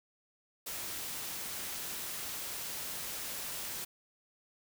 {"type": "noise", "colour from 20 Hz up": "white", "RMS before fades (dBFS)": -40, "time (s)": [0.66, 3.85], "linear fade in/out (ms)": 10, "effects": []}